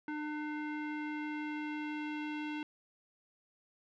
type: tone with low-pass filter sweep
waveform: square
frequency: 301 Hz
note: D4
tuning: 43 cents sharp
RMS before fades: -39 dBFS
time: 0.08-2.63 s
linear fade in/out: 2 ms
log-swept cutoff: 1800 to 2800 Hz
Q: 2.4
effects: none